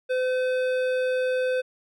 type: tone with hard clipping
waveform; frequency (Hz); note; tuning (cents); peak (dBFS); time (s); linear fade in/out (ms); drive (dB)
sine; 510; C5; -44; -24; 0.09-1.62; 20; 12
effects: none